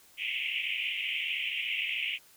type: band-pass noise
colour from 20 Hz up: white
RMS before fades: -33 dBFS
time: 0.17-2.19 s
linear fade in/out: 50 ms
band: 2100 to 3100 Hz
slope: 96 dB/octave
effects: white hiss -59 dBFS RMS until 2.36 s